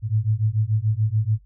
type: beating tone pair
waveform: sine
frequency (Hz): 105.1 / 112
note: G#2 / A2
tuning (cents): +21 / +31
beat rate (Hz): 6.9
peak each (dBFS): -22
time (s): 0.02-1.39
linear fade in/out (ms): 50
effects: noise-tail reverb RT60 0.1 s tail -19 dB re dry + added 49 Hz sine -49 dBFS peak until 1.45 s